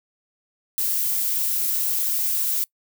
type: noise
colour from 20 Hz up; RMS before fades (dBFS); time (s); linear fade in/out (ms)
violet; -23; 0.78-2.64; 0
effects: noise-tail reverb RT60 0.1 s tail -25 dB re dry